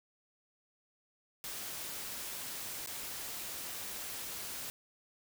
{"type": "noise with dropouts", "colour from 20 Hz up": "white", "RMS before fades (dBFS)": -42, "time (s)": [1.44, 4.7], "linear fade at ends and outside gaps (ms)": 0, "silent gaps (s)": [2.861, 2.873], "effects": []}